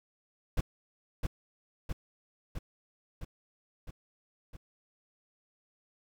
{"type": "noise with echo", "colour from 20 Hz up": "brown", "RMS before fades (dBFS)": -28, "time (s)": [0.57, 0.61], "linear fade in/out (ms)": 5, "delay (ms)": 660, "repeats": 6, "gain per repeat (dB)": -3, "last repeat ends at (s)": 4.57, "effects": []}